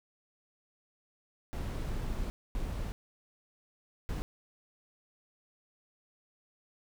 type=noise bursts at uneven times; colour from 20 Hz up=brown; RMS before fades=-35 dBFS; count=3; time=1.53-2.3 / 2.55-2.92 / 4.09-4.22 s; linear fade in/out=0 ms; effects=none